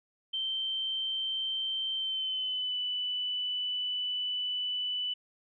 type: tone with pitch glide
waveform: sine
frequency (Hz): 3119 to 2983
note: G7 to F#7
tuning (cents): -9 to +13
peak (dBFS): -30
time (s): 0.33-5.14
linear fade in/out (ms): 10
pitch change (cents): -78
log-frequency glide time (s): 1.96-2.77
effects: none